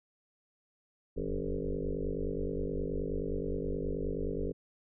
sine tone with frequency modulation, 220 Hz, A3, in tune, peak -31 dBFS, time 1.16-4.53 s, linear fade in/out 20 ms, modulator 49.5 Hz, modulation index 5.4, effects none

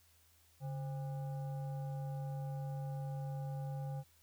sine tone with frequency modulation, 141.3 Hz, C#3, 34 cents sharp, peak -38 dBFS, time 0.6-4.04 s, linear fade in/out 50 ms, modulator 667 Hz, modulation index 0.46, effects added 82 Hz sine -70 dBFS peak until 4.22 s + white hiss -69 dBFS RMS until 4.22 s

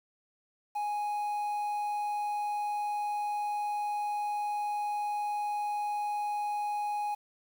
triangle tone with quantisation, 830.6 Hz, G#5, in tune, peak -28 dBFS, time 0.75-7.15 s, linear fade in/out 10 ms, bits 9, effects none

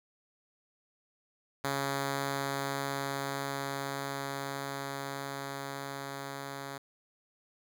5% pulse tone with level ramp, 138.59 Hz, C#3, in tune, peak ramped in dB -19 to -28 dBFS, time 1.64-6.78 s, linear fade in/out 5 ms, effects none

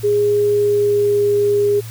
sine tone with pitch glide, 412.6 to 409.3 Hz, G#4 to G#4, -11 to -25 cents, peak -12 dBFS, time 0.03-1.81 s, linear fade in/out 20 ms, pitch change -14 cents, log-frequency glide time 0.43-1.22 s, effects added 112 Hz sine -29 dBFS peak until 1.9 s + white hiss -39 dBFS RMS until 1.9 s

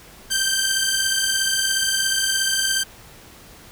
10% pulse beating tone pair, 1558 / 1575 Hz, G6 / G6, -11 / +8 cents, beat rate 17 Hz, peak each -13 dBFS, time 0.3-2.84 s, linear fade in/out 20 ms, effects pink hiss -45 dBFS RMS until 3.71 s

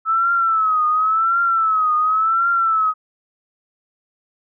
sine tone with vibrato, 1305 Hz, E6, 18 cents flat, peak -14 dBFS, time 0.05-2.94 s, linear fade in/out 50 ms, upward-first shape triangle, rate 0.92 Hz, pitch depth 110 cents each way, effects none

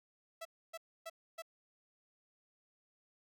sawtooth tone bursts, 659.3 Hz, E5, in tune, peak -39 dBFS, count 4, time 0.41-1.422 s, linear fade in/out 10 ms, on 43 ms, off 280 ms, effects none

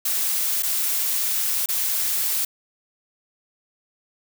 blue noise with dropouts, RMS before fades -23 dBFS, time 0.05-2.45 s, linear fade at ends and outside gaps 5 ms, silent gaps 0.625-0.631 / 1.66-1.687 s, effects none

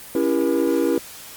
triangle chord, C# diminished seventh, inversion none, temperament just, 277.2 / 332.6 / 399.1 / 479 Hz, C#4 / E4 / G4 / Bb4, 0 / +16 / +31 / +47 cents, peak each -21 / -19 / -23 / -21 dBFS, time 0.15-0.98 s, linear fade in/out 2 ms, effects white hiss -39 dBFS RMS until 1.36 s + Opus 24 kbps

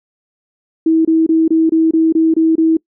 sine tone bursts, 322.9 Hz, E4, 36 cents flat, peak -8 dBFS, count 9, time 0.86-2.77 s, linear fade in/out 5 ms, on 190 ms, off 25 ms, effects noise-tail reverb RT60 0.1 s tail -25 dB re dry

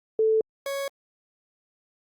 sine / 40% pulse tone pair in turn, 440 / 554.4 Hz, A4 / C#5, 0 / 0 cents, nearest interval major third, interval 400 cents, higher second, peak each -18 / -27 dBFS, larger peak first, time 0.19-0.41 / 0.66-0.88 s, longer neither, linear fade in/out 2 ms, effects Opus 48 kbps

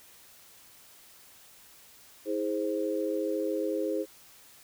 sine chord, E augmented, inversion none, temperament equal with one note detuned, 321.4 / 415.3 / 523.3 Hz, E4 / G#4 / B#4, -44 / 0 / 0 cents, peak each -32 dBFS, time 2.25-4.06 s, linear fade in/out 50 ms, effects white hiss -55 dBFS RMS until 4.63 s

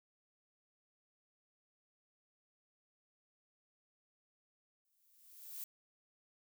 violet noise with exponential growth, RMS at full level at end -43 dBFS, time 4.85-5.64 s, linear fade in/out 1 ms, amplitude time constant 170 ms, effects none

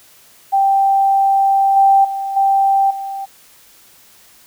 sine tone with level steps, 784 Hz, G5, in tune, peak -10 / -7 / -19 / -10 / -22 dBFS, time 0.52-3.26 s, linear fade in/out 20 ms, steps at 1.76 / 2.04 / 2.36 / 2.9 s, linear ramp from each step 10 ms, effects white hiss -47 dBFS RMS until 4.46 s

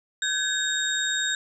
sine tone cluster, 1538 / 1687 / 3725 / 7410 Hz, G6 / G#6 / A#7 / A#8, -33 / +27 / -2 / -11 cents, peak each -29 / -31 / -27 / -30 dBFS, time 0.22-1.35 s, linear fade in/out 2 ms, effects none

